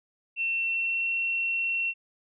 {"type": "tone with pitch glide", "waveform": "sine", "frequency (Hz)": [2700, 2719], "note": ["E7", "F7"], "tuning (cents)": [41, -47], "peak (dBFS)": -25, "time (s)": [0.36, 1.94], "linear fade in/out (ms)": 50, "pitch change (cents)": 12, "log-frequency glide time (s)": [0.57, 1.09], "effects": []}